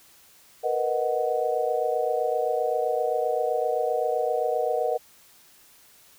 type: chord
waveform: sine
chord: B major seventh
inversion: third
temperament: equal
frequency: 466.2 / 493.9 / 622.3 / 740 Hz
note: A#4 / B4 / D#5 / F#5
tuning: 0 / 0 / 0 / 0 cents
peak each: -28 dBFS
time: 0.63-4.98 s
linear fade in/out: 20 ms
effects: white hiss -55 dBFS RMS until 6.18 s